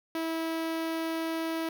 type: tone with notch filter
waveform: sawtooth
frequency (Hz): 325.7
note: E4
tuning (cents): -21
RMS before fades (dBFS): -32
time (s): 0.15-1.69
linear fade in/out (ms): 2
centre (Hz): 7500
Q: 1.3
effects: none